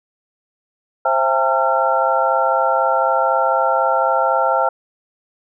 sine tone cluster, 527 / 668 / 802 / 906 / 1365 Hz, C5 / E5 / G5 / A#5 / F6, +12 / +23 / +39 / -50 / -40 cents, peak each -20 dBFS, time 1.05-4.69 s, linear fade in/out 5 ms, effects none

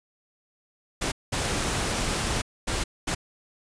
pink noise bursts at uneven times, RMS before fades -27 dBFS, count 4, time 1.01-1.12 / 1.32-2.42 / 2.67-2.84 / 3.07-3.15 s, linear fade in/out 10 ms, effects resampled to 22050 Hz

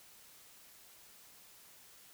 silence, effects white hiss -59 dBFS RMS until 2.13 s

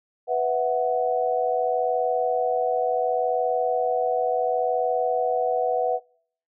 sine chord, B suspended fourth, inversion none, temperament equal, 493.9 / 659.3 / 740 Hz, B4 / E5 / F#5, 0 / 0 / 0 cents, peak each -24 / -26 / -24 dBFS, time 0.27-6 s, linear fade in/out 50 ms, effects noise-tail reverb RT60 0.6 s tail -26 dB re dry

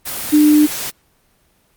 sine tone in noise, 300 Hz, D4, 37 cents sharp, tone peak -7 dBFS, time 0.32-0.67 s, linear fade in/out 20 ms, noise white, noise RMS -24 dBFS, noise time 0.05-0.91 s, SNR +14 dB, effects pink hiss -58 dBFS RMS until 1.76 s + Opus 24 kbps

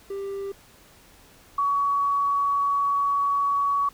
triangle / sine tone pair in turn, 394.6 / 1127.1 Hz, G4 / C#6, +11 / +28 cents, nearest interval octave + tritone, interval 1817 cents, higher second, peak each -27 / -20 dBFS, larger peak second, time 0.1-0.52 / 1.58-3.89 s, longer second, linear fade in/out 5 ms, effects pink hiss -53 dBFS RMS until 3.93 s

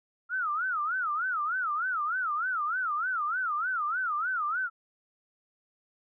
sine tone with vibrato, 1345 Hz, E6, 34 cents sharp, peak -27 dBFS, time 0.29-4.7 s, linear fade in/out 50 ms, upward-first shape sine, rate 3.3 Hz, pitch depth 230 cents each way, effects none

